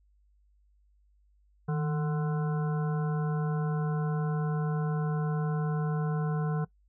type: harmonic tone with a mistuned harmonic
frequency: 148.4 Hz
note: D3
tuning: 18 cents sharp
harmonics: 1 / 3 / 5 / 7 / 9 / 10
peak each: -27 / -37 / -41 / -44 / -46 / -47 dBFS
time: 1.68-6.65 s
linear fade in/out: 10 ms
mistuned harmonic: 1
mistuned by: +91 cents
effects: noise-tail reverb RT60 0.1 s tail -20 dB re dry + added 50 Hz sine -62 dBFS peak until 6.88 s